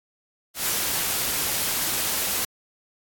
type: noise with ADSR envelope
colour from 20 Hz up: white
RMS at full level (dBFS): -23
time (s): 0.54-2.45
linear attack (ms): 130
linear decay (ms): 86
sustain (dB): -2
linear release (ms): 4
effects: AAC 64 kbps